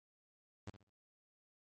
sawtooth tone with echo, 101.2 Hz, G#2, 44 cents flat, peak -40 dBFS, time 0.67-0.7 s, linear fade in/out 5 ms, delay 66 ms, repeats 3, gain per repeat -12 dB, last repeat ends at 0.898 s, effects MP3 32 kbps

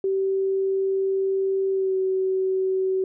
sine tone with pitch glide, 386 to 378.3 Hz, G4 to F#4, -27 to +38 cents, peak -20 dBFS, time 0.04-3.04 s, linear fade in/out 2 ms, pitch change -35 cents, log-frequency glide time 1.71-1.96 s, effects none

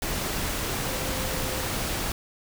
sine tone in noise, 520 Hz, C5, 11 cents flat, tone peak -37 dBFS, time 0.86-1.66 s, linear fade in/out 2 ms, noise pink, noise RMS -29 dBFS, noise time 0.02-2.12 s, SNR -11 dB, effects none

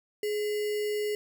sine tone with sample-and-hold, 420.1 Hz, G#4, 20 cents sharp, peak -27 dBFS, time 0.23-1.15 s, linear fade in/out 2 ms, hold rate 2450 Hz, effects none

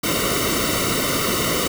pink noise with comb filter, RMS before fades -21 dBFS, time 0.03-1.68 s, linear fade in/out 10 ms, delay 1.2 ms, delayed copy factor -0.9, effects none

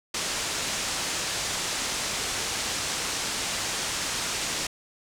white low-pass noise, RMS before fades -30 dBFS, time 0.14-4.67 s, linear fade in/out 5 ms, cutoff 8000 Hz, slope 24 dB/octave, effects none

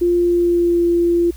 sine tone with pitch glide, 349.2 to 343.8 Hz, F4 to F4, 0 to -27 cents, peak -12 dBFS, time 0.01-1.31 s, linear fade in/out 10 ms, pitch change -27 cents, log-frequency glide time 0.17-0.84 s, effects added 60 Hz sine -33 dBFS peak until 1.36 s + white hiss -47 dBFS RMS until 1.36 s

